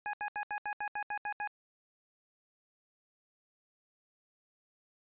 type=tone bursts; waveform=25% pulse; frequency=830.6 Hz; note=G#5; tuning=in tune; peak=-30 dBFS; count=10; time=0.06-1.474 s; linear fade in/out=0 ms; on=73 ms; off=76 ms; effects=resampled to 8000 Hz